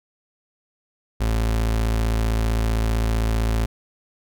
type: tone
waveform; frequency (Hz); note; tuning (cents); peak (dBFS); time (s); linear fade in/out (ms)
35% pulse; 55.5; A1; +16; -17; 1.2-3.66; 10
effects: none